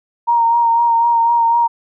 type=tone with vibrato; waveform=sine; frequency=932.3 Hz; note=A#5; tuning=in tune; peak=-10 dBFS; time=0.27-1.68 s; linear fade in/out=20 ms; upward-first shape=sine; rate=4 Hz; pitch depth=24 cents each way; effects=none

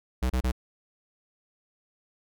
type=tone bursts; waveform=square; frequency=63 Hz; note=B1; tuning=35 cents sharp; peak=-24 dBFS; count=3; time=0.22-0.518 s; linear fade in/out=10 ms; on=80 ms; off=29 ms; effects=none

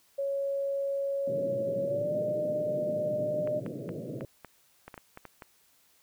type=tone with pitch glide; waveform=sine; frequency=554.4 to 604.6 Hz; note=C#5 to D#5; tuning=0 to -50 cents; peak=-28 dBFS; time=0.18-3.6 s; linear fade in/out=10 ms; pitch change=+150 cents; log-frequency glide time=1.83-2.16 s
type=band-pass noise; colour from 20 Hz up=pink; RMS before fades=-38 dBFS; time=1.27-4.25 s; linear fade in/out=2 ms; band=110 to 620 Hz; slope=96 dB/octave
type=clicks; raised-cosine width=0.5 ms; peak=-28 dBFS; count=11; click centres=3.474 / 3.663 / 3.891 / 4.209 / 4.447 / 4.88 / 4.942 / 4.978 / 5.174 / 5.253 / 5.422 s
effects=white hiss -65 dBFS RMS until 6.02 s

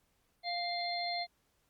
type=harmonic tone; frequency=698.5 Hz; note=F5; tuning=in tune; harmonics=1 / 3 / 5 / 6; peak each=-36 / -41 / -48 / -38 dBFS; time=0.43-1.27 s; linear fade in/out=50 ms; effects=pink hiss -75 dBFS RMS until 1.69 s + Opus 48 kbps

